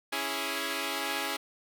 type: chord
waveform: 5% pulse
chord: C# minor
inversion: none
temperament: equal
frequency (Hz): 277.2 / 329.6 / 415.3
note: C#4 / E4 / G#4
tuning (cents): 0 / 0 / 0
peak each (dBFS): -24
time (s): 0.12-1.37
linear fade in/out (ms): 10
effects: none